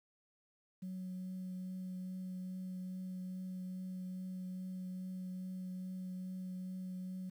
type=tone with vibrato; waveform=sine; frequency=184.8 Hz; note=F#3; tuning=2 cents flat; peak=-39 dBFS; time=0.82-7.3 s; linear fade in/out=10 ms; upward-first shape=triangle; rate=2.4 Hz; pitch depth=12 cents each way; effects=tanh soft clip ceiling -38 dBFS + 11-bit